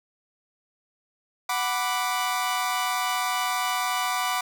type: chord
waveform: sawtooth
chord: B minor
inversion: second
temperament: equal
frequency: 740 / 987.8 / 1174.7 Hz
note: F#5 / B5 / D6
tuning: 0 / 0 / 0 cents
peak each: -25 dBFS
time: 1.49-4.41 s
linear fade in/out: 5 ms
effects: none